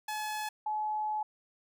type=tone pair in turn; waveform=sawtooth / sine; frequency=854 / 854 Hz; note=G#5 / G#5; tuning=+48 / +48 cents; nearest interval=unison; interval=0 cents; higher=neither; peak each=-30 / -30 dBFS; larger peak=neither; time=0.08-0.49 / 0.66-1.23 s; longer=second; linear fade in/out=5 ms; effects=none